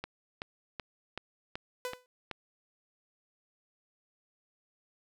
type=click train; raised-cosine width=0.3 ms; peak=-21 dBFS; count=7; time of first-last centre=0.04-2.313 s; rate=2.64 Hz
type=tone with exponential decay; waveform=sawtooth; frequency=500 Hz; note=B4; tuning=21 cents sharp; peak=-28 dBFS; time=1.85-2.06 s; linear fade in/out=1 ms; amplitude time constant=45 ms
effects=none